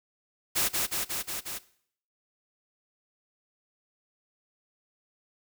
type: noise with echo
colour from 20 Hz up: white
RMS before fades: -26 dBFS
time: 0.55-0.69 s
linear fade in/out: 20 ms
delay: 180 ms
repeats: 5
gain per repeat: -2 dB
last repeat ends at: 1.59 s
effects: noise-tail reverb RT60 0.6 s tail -18 dB re dry